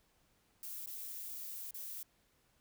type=noise with dropouts; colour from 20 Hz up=violet; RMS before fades=-45 dBFS; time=0.63-2.03 s; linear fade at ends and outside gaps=2 ms; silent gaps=0.861-0.872 / 1.709-1.743 s; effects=pink hiss -73 dBFS RMS until 2.6 s